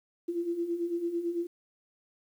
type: beating tone pair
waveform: sine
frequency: 335.4 / 344.4 Hz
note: E4 / F4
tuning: +30 / -24 cents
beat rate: 9 Hz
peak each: -36 / -30 dBFS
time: 0.28-1.47 s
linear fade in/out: 10 ms
effects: 10-bit